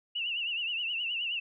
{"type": "tone with vibrato", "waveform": "sine", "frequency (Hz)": 2800, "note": "F7", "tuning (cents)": 4, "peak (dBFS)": -30, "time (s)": [0.15, 1.4], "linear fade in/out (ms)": 10, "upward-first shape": "triangle", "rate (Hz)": 9.5, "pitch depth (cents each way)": 120, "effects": []}